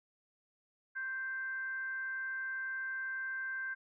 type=tone with frequency modulation; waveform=sine; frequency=1568 Hz; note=G6; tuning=in tune; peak=-36 dBFS; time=0.95-3.75 s; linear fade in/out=20 ms; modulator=506 Hz; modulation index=0.25; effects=none